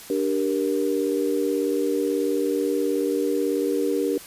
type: chord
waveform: sine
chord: G minor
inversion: second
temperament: just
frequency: 294 / 392 / 470.4 Hz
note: D4 / G4 / Bb4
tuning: +2 / 0 / +16 cents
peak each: -25 dBFS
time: 0.1-4.18 s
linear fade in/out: 2 ms
effects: white hiss -42 dBFS RMS until 4.26 s + resampled to 32000 Hz